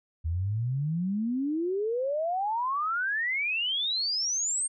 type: exponential sweep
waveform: sine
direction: up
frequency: 77.78 to 8760 Hz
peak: -26 dBFS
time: 0.24-4.68 s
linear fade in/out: 20 ms
effects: none